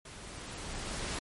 pink noise with level ramp, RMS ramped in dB -48 to -35 dBFS, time 0.05-1.19 s, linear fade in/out 5 ms, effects MP3 48 kbps

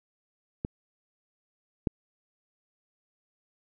clicks, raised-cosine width 3 ms, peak -17 / -12 dBFS, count 2, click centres 0.649 / 1.872 s, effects none

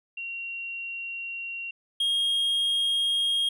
sine / triangle tone pair in turn, 2750 / 3251 Hz, F7 / G#7, -27 / -38 cents, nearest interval minor third, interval 289 cents, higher second, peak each -32 / -21 dBFS, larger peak second, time 0.17-1.71 / 2-3.49 s, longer first, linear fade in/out 5 ms, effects none

